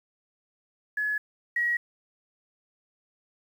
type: tone pair in turn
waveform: sine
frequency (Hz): 1699 / 1907.1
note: G#6 / A#6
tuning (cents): +39 / +39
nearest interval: major second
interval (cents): 200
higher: second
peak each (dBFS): -25 / -23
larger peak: second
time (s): 0.97-1.18 / 1.56-1.77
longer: neither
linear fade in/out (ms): 5
effects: 9-bit